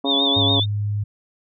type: harmonic tone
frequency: 138.59 Hz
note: C#3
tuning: in tune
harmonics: 2 / 3 / 4 / 5 / 6 / 7 / 8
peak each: -23 / -28 / -30 / -29 / -35 / -33 / -37 dBFS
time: 0.04-0.6 s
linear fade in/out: 5 ms
type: tone with vibrato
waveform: sine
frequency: 3568 Hz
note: A7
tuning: 23 cents sharp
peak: -17 dBFS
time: 0.05-0.66 s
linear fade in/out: 50 ms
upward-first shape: sine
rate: 6.9 Hz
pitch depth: 68 cents each way
type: tone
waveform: sine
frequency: 103.5 Hz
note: G#2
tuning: 5 cents flat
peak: -20 dBFS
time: 0.36-1.04 s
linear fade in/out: 10 ms
effects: none